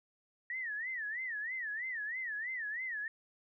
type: tone with vibrato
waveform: sine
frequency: 1864.7 Hz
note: A#6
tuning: in tune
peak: -36 dBFS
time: 0.5-3.08 s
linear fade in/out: 2 ms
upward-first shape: sine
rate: 3.1 Hz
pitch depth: 190 cents each way
effects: none